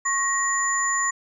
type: tone cluster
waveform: sine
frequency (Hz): 1095 / 1894 / 7000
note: C#6 / A#6 / A8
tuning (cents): -22 / +27 / -10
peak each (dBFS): -25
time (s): 0.05-1.11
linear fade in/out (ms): 10
effects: none